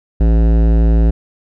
sine tone with hard clipping, 55.8 Hz, A1, 25 cents sharp, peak -10 dBFS, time 0.2-1.11 s, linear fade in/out 10 ms, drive 16 dB, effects none

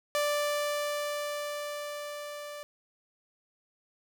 sawtooth tone with level ramp, 587.3 Hz, D5, in tune, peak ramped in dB -22 to -36 dBFS, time 0.15-2.63 s, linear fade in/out 0 ms, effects none

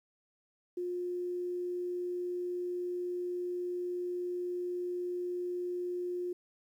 sine tone, 356.1 Hz, F4, 34 cents sharp, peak -33 dBFS, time 0.77-6.33 s, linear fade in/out 5 ms, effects 11-bit

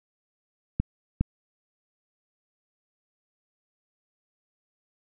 clicks, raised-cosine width 5 ms, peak -11 / -10 dBFS, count 2, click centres 0.8 / 1.21 s, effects none

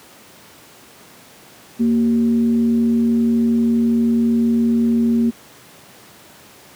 sine tone with frequency modulation, 233.1 Hz, A#3, in tune, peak -12 dBFS, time 1.79-5.31 s, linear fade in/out 20 ms, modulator 152 Hz, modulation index 0.35, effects pink hiss -44 dBFS RMS until 6.75 s + high-pass 150 Hz 12 dB/octave

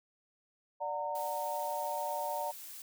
sine chord, D augmented, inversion none, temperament just, 587.3 / 734.2 / 917.7 Hz, D5 / F#5 / A#5, 0 / -14 / -27 cents, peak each -38 / -40 / -36 dBFS, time 0.8-2.52 s, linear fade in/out 20 ms
blue noise, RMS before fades -47 dBFS, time 1.15-2.82 s, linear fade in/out 2 ms
effects none

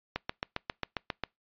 click train, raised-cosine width 0.3 ms, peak -15 dBFS, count 9, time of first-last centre 0.16-1.237 s, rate 7.43 Hz, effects noise-tail reverb RT60 0.2 s tail -26 dB re dry + resampled to 11025 Hz

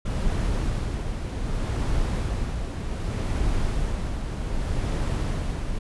brown noise with tremolo, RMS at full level -24 dBFS, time 0.05-5.79 s, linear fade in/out 10 ms, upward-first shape sine, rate 0.65 Hz, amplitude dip 45%, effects resampled to 24000 Hz

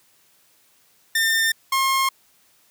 sawtooth tone pair in turn, 1803 / 1072.1 Hz, A6 / C6, +42 / +42 cents, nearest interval major sixth, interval 900 cents, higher first, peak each -14 dBFS, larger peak neither, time 1.15-1.52 / 1.72-2.09 s, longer neither, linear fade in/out 5 ms, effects white hiss -59 dBFS RMS until 2.7 s + high-pass 60 Hz 12 dB/octave

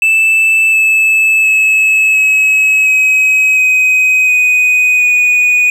triangle tone with pitch steps, 2637 / 2613 / 2589 / 2565 / 2541 / 2518 / 2495 / 2472 Hz, E7 / E7 / E7 / E7 / D#7 / D#7 / D#7 / D#7, 0 / -16 / -32 / -48 / +36 / +20 / +4 / -12 cents, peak -5 dBFS, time 0.02-5.7 s, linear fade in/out 2 ms, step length 710 ms, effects none

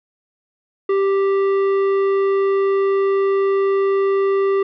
sine tone with tanh clipping, 392 Hz, G4, in tune, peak -16 dBFS, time 0.89-4.63 s, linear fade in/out 5 ms, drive 11 dB, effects none

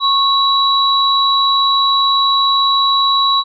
sine tone pair together, 1097 / 3909 Hz, C#6 / B7, -18 / -19 cents, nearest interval octave + minor seventh, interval 2199 cents, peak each -13 dBFS, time 0-3.44 s, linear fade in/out 50 ms, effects none

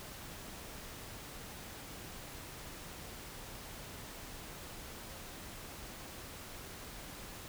silence, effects pink hiss -48 dBFS RMS until 7.48 s

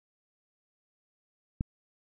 click, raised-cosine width 5 ms, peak -17 dBFS, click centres 1.609 s, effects none

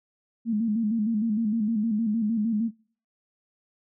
sine tone with vibrato, 219.6 Hz, A3, 3 cents flat, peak -22 dBFS, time 0.45-2.71 s, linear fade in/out 50 ms, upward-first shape square, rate 6.5 Hz, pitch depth 78 cents each way, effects noise-tail reverb RT60 0.5 s tail -26 dB re dry

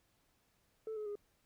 sine tone with pitch steps, 440 / 425.5 / 411.5 Hz, A4 / G#4 / G#4, 0 / +42 / -16 cents, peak -37 dBFS, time 0.87-1.155 s, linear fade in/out 2 ms, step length 95 ms, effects tanh soft clip ceiling -37 dBFS + pink hiss -75 dBFS RMS until 1.45 s

